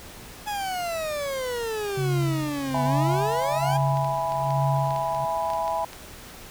40% pulse exponential two-way sweep, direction down then up, 850 to 247.3 to 828 Hz, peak -26 dBFS, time 0.46-3.78 s, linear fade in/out 20 ms, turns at 2.84 s
sine tone with tremolo, 138.59 Hz, C#3, in tune, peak -21 dBFS, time 1.97-5.25 s, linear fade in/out 5 ms, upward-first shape sine, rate 1.2 Hz, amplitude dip 90%
sine chord, E major, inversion none, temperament equal, 659.3 / 830.6 / 987.8 Hz, E5 / G#5 / B5, 0 / 0 / 0 cents, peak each -28 dBFS, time 2.74-5.85 s, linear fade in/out 5 ms
clicks, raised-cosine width 0.2 ms, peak -22 dBFS, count 11, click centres 3.971 / 4.046 / 4.321 / 4.506 / 4.907 / 4.962 / 5.148 / 5.502 / 5.535 / 5.679 / 5.932 s
effects pink hiss -43 dBFS RMS until 6.5 s

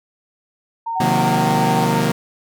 sine tone, 918 Hz, A#5, 27 cents flat, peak -21 dBFS, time 0.86-2.02 s, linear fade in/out 10 ms
sine tone with pitch glide, 751 to 765.9 Hz, F#5 to G5, +26 to -40 cents, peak -20 dBFS, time 0.95-1.86 s, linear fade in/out 20 ms, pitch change +34 cents, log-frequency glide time 1.19-1.51 s
sawtooth chord, C half-diminished seventh, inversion none, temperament equal with one note detuned, 130.81 / 155.56 / 180.98 / 233.1 Hz, C3 / Eb3 / Gb3 / Bb3, 0 / 0 / -38 / 0 cents, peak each -19 / -18 / -18 / -17 dBFS, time 1-2.12 s, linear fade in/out 5 ms
effects none

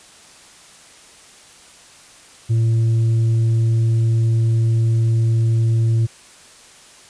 sine tone with tanh clipping, 113.7 Hz, A#2, 43 cents flat, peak -14 dBFS, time 2.49-6.07 s, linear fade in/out 20 ms, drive 3 dB, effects white hiss -45 dBFS RMS until 7.09 s + resampled to 22050 Hz

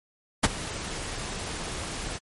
pink noise with ADSR envelope, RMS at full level -17 dBFS, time 0.43-2.19 s, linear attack 11 ms, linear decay 29 ms, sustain -17 dB, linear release 28 ms, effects MP3 48 kbps

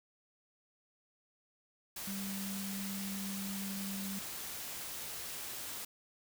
sine tone in noise, 196 Hz, G3, in tune, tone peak -39 dBFS, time 2.07-4.19 s, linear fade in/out 5 ms, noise white, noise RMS -43 dBFS, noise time 1.96-5.85 s, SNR +1 dB, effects none

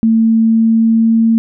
sine tone with pitch glide, 224.7 to 226.4 Hz, A3 to A3, +37 to +50 cents, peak -7 dBFS, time 0.03-1.38 s, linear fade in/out 0 ms, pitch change +13 cents, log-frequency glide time 0.47-1.21 s, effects none

